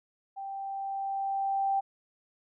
sine tone with level ramp, 784 Hz, G5, in tune, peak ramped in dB -36 to -24 dBFS, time 0.36-1.81 s, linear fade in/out 20 ms, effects none

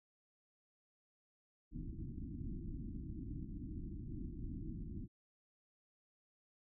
pink low-pass noise, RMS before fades -45 dBFS, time 1.71-5.08 s, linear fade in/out 50 ms, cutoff 340 Hz, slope 96 dB/octave, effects none

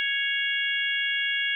harmonic tone with a mistuned harmonic, 554.4 Hz, C#5, in tune, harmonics 3 / 4 / 5 / 6, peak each -28 / -29 / -30 / -31 dBFS, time 0-1.55 s, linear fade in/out 0 ms, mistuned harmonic 5, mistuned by +18 cents, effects none

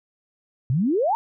sine exponential sweep, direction up, 116.54 to 946 Hz, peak -18 dBFS, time 0.7-1.15 s, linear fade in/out 0 ms, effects none

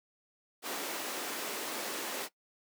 pink high-pass noise, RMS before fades -38 dBFS, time 0.62-2.29 s, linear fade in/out 50 ms, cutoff 280 Hz, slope 24 dB/octave, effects noise-tail reverb RT60 0.1 s tail -19 dB re dry

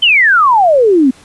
sine exponential sweep, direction down, 3136 to 246.9 Hz, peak -5 dBFS, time 0.02-1.11 s, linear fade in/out 10 ms, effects pink hiss -42 dBFS RMS until 1.24 s + resampled to 24000 Hz

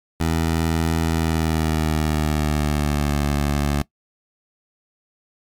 15% pulse tone with pitch glide, 81.5 to 72.19 Hz, E2 to D2, -19 to -29 cents, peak -12 dBFS, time 0.2-3.82 s, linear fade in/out 5 ms, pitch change -210 cents, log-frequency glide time 1.12-3.22 s, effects noise-tail reverb RT60 0.1 s tail -20 dB re dry + MP3 96 kbps

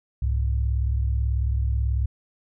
sine tone pair together, 66.3 / 104.6 Hz, C2 / G#2, +23 / +13 cents, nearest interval minor sixth, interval 790 cents, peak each -21 / -27 dBFS, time 0.22-2.06 s, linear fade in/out 5 ms, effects none

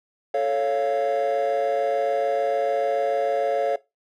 triangle chord, A augmented, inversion none, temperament equal with one note detuned, 440 / 554.4 / 695.6 Hz, A4 / C#5 / E#5, 0 / 0 / -7 cents, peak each -23 / -20 / -22 dBFS, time 0.34-3.76 s, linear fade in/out 5 ms, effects noise-tail reverb RT60 0.2 s tail -19 dB re dry + tanh soft clip ceiling -14 dBFS

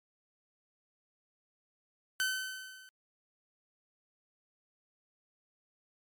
sawtooth tone with level ramp, 1525 Hz, G6, 48 cents flat, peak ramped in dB -24 to -50 dBFS, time 2.2-2.89 s, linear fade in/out 0 ms, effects MP3 96 kbps

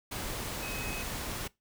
sine tone in noise, 2540 Hz, D#7, 35 cents sharp, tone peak -40 dBFS, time 0.62-1.03 s, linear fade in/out 10 ms, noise pink, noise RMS -37 dBFS, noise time 0.11-1.48 s, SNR -6 dB, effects noise-tail reverb RT60 0.2 s tail -22 dB re dry

